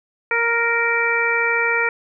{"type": "harmonic tone", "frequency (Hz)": 466.2, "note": "A#4", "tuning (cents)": 0, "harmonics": [1, 2, 3, 4, 5], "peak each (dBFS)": [-24, -26, -22, -22, -21], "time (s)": [0.31, 1.89], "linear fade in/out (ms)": 2, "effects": []}